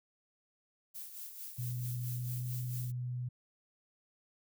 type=noise with tremolo; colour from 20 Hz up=violet; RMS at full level=-44 dBFS; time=0.94-2.92 s; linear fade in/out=20 ms; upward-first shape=sine; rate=4.5 Hz; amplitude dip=55%
type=tone with pitch glide; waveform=sine; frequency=122.6 to 123.95 Hz; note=B2 to B2; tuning=-12 to +7 cents; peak=-35 dBFS; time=1.58-3.29 s; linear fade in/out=10 ms; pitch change=+19 cents; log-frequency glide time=1.99-2.44 s
effects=none